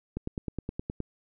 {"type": "click train", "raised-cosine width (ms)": 3, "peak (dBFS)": -19, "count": 9, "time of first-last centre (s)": [0.17, 1.003], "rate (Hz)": 9.6, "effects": []}